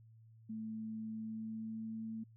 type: tone with pitch glide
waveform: sine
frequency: 220 to 222.6 Hz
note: A3 to A3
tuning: 0 to +20 cents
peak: -40 dBFS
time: 0.49-2.24 s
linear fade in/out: 10 ms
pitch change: +20 cents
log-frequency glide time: 1.11-2.08 s
effects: added 112 Hz sine -58 dBFS peak until 2.36 s